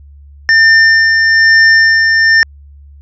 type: tone with tremolo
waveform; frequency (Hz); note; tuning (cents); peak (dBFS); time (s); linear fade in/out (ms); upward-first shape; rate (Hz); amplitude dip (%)
square; 1800; A6; +39; -4; 0.49-2.43; 0; sine; 1.1; 35
effects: added 71 Hz sine -34 dBFS peak until 3.01 s + resampled to 16000 Hz